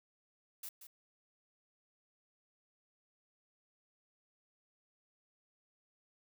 blue noise with echo, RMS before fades -45 dBFS, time 0.63-0.69 s, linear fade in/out 5 ms, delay 180 ms, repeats 1, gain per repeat -9 dB, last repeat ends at 0.87 s, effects none

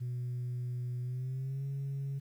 sine tone with pitch glide, 123.47 to 137.79 Hz, B2 to C#3, 0 to -10 cents, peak -32 dBFS, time 0-2.2 s, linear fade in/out 20 ms, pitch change +190 cents, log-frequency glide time 1.01-1.65 s, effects tanh soft clip ceiling -32 dBFS + 11-bit

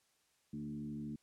sine tone with frequency modulation, 223.1 Hz, A3, 24 cents sharp, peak -40 dBFS, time 0.53-1.16 s, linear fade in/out 5 ms, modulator 72.6 Hz, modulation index 1, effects white hiss -75 dBFS RMS until 1.22 s + low-pass 10000 Hz 12 dB/octave

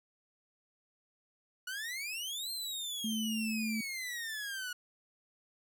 sawtooth exponential two-way sweep, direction up then down, 1447 to 4211 to 1447 Hz, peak -34 dBFS, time 1.67-4.73 s, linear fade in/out 5 ms, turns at 2.51 s
sine tone, 220 Hz, A3, in tune, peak -33 dBFS, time 3.04-3.81 s, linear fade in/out 5 ms
effects none

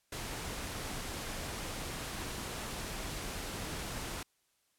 pink noise, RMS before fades -40 dBFS, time 0.12-4.23 s, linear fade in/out 5 ms, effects white hiss -75 dBFS RMS until 4.78 s + low-pass 12000 Hz 12 dB/octave

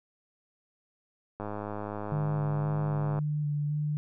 click train, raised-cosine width 1 ms, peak -22 dBFS, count 187, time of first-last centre 1.4-3.188 s, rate 104 Hz
sine tone with vibrato, 148.3 Hz, D3, 17 cents sharp, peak -27 dBFS, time 2.12-3.97 s, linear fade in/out 0 ms, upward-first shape square, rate 1.9 Hz, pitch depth 15 cents each way
effects none

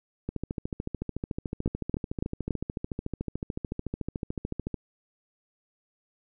two click trains, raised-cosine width 3 ms, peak -13 / -18 dBFS, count 4 / 62, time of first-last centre 1.66-2.507 / 0.29-4.743 s, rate 3.54 / 13.7 Hz, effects none

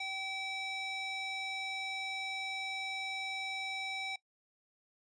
square tone with band-pass filter, 770 Hz, G5, 31 cents flat, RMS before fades -39 dBFS, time 0-4.16 s, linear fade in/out 5 ms, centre 3000 Hz, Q 2, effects noise-tail reverb RT60 0.1 s tail -20 dB re dry + resampled to 22050 Hz

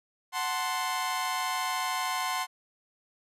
sawtooth chord, F# diminished, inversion none, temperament equal, 740 / 880 / 1046.5 Hz, F#5 / A5 / C6, 0 / 0 / 0 cents, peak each -30 / -33 / -27 dBFS, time 0.32-2.47 s, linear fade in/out 50 ms, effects resampled to 32000 Hz

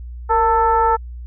sine tone with frequency modulation, 894 Hz, A5, 27 cents sharp, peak -12 dBFS, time 0.29-0.97 s, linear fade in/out 20 ms, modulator 430 Hz, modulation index 0.95, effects added 60 Hz sine -29 dBFS peak until 1.26 s

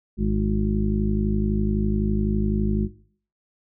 harmonic tone, 51.91 Hz, G#1, in tune, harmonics 1 / 2 / 3 / 4 / 6 / 7, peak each -23 / -29 / -30 / -23 / -36 / -31 dBFS, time 0.17-2.89 s, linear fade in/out 50 ms, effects noise-tail reverb RT60 0.5 s tail -17 dB re dry

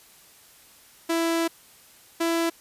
sawtooth tone pair in turn, 331.9 / 333.3 Hz, E4 / E4, +12 / +19 cents, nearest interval unison, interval 7 cents, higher second, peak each -18 dBFS, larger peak neither, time 1.09-1.48 / 2.2-2.5 s, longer first, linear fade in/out 10 ms, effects white hiss -53 dBFS RMS until 2.6 s + resampled to 32000 Hz

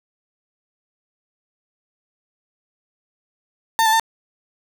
35% pulse tone with pitch steps, 901 / 879 / 899 Hz, A5 / A5 / A5, +41 / -2 / +37 cents, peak -12 dBFS, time 3.79-3.997 s, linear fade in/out 0 ms, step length 69 ms, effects none

